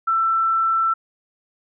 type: tone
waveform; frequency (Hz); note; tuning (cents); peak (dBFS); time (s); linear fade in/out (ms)
sine; 1335; E6; +22; -16; 0.07-0.94; 10
effects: none